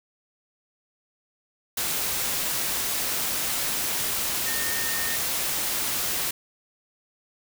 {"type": "tone in noise", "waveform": "sine", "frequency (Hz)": 1830, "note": "A#6", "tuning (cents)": -32, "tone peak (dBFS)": -32, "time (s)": [4.46, 5.16], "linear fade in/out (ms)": 5, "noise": "white", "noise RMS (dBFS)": -27, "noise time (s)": [1.77, 6.31], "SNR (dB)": -8, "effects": []}